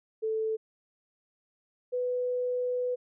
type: tone pair in turn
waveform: sine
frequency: 440 / 496.6 Hz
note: A4 / B4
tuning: 0 / +9 cents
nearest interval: major second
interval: 209 cents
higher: second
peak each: -27 / -27 dBFS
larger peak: neither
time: 0.22-0.57 / 1.92-2.96 s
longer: second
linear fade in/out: 20 ms
effects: none